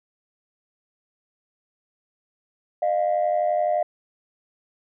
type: tone pair together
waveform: sine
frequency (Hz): 611.3 / 703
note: D#5 / F5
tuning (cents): -31 / +11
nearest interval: major second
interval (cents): 242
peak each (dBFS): -21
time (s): 2.82-3.83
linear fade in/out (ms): 5
effects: tanh soft clip ceiling -14 dBFS